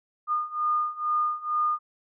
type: beating tone pair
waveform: sine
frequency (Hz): 1218 / 1220.2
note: D#6 / D#6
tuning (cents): -37 / -34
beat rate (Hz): 2.2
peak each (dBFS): -28 / -26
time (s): 0.27-1.79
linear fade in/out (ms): 50
effects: none